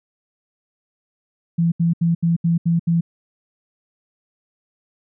sine tone bursts, 168.2 Hz, E3, 35 cents sharp, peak -14 dBFS, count 7, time 1.58-3.01 s, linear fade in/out 10 ms, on 140 ms, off 75 ms, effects none

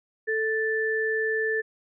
sine tone pair together, 440 / 1760 Hz, A4 / A6, 0 / 0 cents, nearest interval 2 octaves, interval 2400 cents, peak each -26 dBFS, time 0.27-1.62 s, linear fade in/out 20 ms, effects none

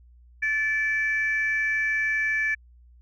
sine tone pair together, 1743.7 / 2318 Hz, A6 / D7, -16 / -23 cents, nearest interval perfect fourth, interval 493 cents, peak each -23 / -26 dBFS, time 0.42-2.55 s, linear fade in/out 10 ms, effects tanh soft clip ceiling -15 dBFS + added 60 Hz sine -50 dBFS peak until 3.01 s

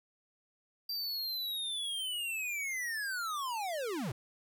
square linear sweep, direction down, 4729 to 100.5 Hz, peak -35 dBFS, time 0.89-4.12 s, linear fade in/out 5 ms, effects none

